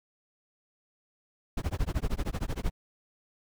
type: noise with tremolo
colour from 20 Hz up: brown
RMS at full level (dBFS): -27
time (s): 1.57-2.71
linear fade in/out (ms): 5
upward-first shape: sine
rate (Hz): 13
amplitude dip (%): 100
effects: none